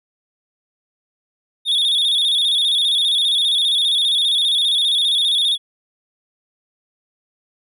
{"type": "tone with vibrato", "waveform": "triangle", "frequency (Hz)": 3520, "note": "A7", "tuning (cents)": 0, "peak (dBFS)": -13, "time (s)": [1.65, 5.58], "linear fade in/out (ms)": 50, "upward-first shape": "square", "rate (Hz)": 15, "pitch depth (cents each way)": 68, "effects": []}